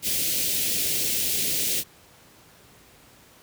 white band-stop noise, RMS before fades -25 dBFS, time 0.02-1.84 s, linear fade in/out 50 ms, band 530 to 2300 Hz, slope 24 dB/octave, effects pink hiss -53 dBFS RMS until 3.42 s + high-pass 60 Hz 12 dB/octave

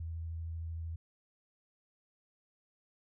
sine tone with vibrato, 82.2 Hz, E2, 4 cents flat, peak -37 dBFS, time 0-0.96 s, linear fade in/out 5 ms, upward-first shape sine, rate 13 Hz, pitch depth 14 cents each way, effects none

